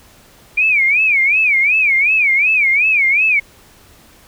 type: tone with vibrato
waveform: sine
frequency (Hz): 2349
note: D7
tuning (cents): 0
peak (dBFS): -10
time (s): 0.57-3.4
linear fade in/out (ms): 10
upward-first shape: sine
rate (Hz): 2.7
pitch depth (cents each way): 190
effects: pink hiss -46 dBFS RMS until 4.27 s